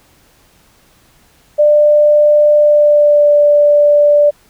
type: tone with pitch glide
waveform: sine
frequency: 595 to 586.8 Hz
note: D5 to D5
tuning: +22 to -2 cents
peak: -5 dBFS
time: 1.58-4.31 s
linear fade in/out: 20 ms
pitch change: -24 cents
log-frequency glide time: 2.56-3.3 s
effects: pink hiss -50 dBFS RMS until 4.49 s